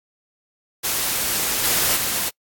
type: noise with level steps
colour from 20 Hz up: white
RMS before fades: -22 / -19 / -23 dBFS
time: 0.83-2.3 s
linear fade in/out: 20 ms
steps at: 1.63 / 1.95 s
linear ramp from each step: 20 ms
effects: noise-tail reverb RT60 0.1 s tail -26 dB re dry + AAC 64 kbps